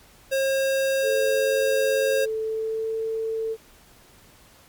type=tone; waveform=square; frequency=538 Hz; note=C5; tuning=48 cents sharp; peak=-21 dBFS; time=0.31-2.26 s; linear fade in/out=20 ms
type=tone with pitch glide; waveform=sine; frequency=440 to 446.1 Hz; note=A4 to A4; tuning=0 to +24 cents; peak=-24 dBFS; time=1.02-3.57 s; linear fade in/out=50 ms; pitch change=+24 cents; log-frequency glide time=2.42-2.96 s
effects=pink hiss -53 dBFS RMS until 4.68 s + MP3 96 kbps